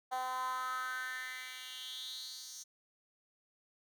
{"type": "tone with high-pass filter sweep", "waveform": "10% pulse", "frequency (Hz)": 255.9, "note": "C4", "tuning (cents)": -38, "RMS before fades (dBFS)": -41, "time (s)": [0.11, 2.64], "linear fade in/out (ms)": 20, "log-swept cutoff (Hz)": [770, 5800], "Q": 5, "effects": []}